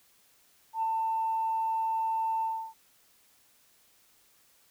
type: tone with ADSR envelope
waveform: sine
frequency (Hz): 894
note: A5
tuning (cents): +27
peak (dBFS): -24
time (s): 0.73-2.74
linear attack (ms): 100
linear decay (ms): 3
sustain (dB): -2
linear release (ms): 320
effects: tanh soft clip ceiling -21 dBFS + white hiss -64 dBFS RMS until 4.7 s